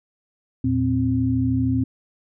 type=tone cluster; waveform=sine; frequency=81.6 / 114.6 / 261.3 Hz; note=E2 / A#2 / C4; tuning=-17 / -29 / -2 cents; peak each=-28 / -22 / -20 dBFS; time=0.64-1.84 s; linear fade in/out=5 ms; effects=none